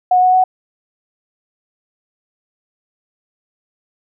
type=tone with pitch steps; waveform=sine; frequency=730 / 736.8 / 743.6 Hz; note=F#5 / F#5 / F#5; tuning=-24 / -7 / +8 cents; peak=-8 dBFS; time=0.11-0.44 s; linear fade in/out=5 ms; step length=110 ms; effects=none

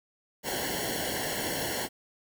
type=noise with comb filter; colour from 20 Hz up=pink; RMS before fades=-32 dBFS; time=0.43-1.89 s; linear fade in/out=50 ms; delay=0.81 ms; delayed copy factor=-0.95; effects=none

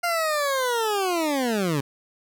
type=linear sweep; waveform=20% pulse; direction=down; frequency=703 to 132 Hz; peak=-17 dBFS; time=0.03-1.81 s; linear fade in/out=10 ms; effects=none

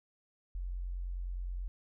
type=tone; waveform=sine; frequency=44.7 Hz; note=F1; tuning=41 cents sharp; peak=-35 dBFS; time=0.55-1.68 s; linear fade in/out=0 ms; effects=none

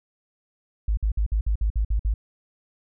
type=tone bursts; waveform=sine; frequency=52.6 Hz; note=G#1; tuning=23 cents sharp; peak=-19 dBFS; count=9; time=0.88-2.14 s; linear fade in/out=5 ms; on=92 ms; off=54 ms; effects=none

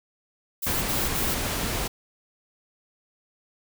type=noise bursts; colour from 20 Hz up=violet; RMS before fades=-29 dBFS; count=3; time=0.62-1.346 s; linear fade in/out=10 ms; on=200 ms; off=63 ms
type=noise; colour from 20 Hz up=pink; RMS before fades=-28 dBFS; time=0.66-1.88 s; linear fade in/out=10 ms
effects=none

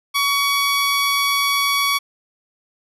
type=tone; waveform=15% pulse; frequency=1127 Hz; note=C#6; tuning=28 cents sharp; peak=-10 dBFS; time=0.14-1.99 s; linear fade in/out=20 ms; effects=resampled to 32000 Hz

